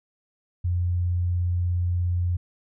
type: tone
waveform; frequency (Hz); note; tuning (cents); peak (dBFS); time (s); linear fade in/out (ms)
sine; 88.3; F2; +20; -21; 0.64-2.37; 10
effects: none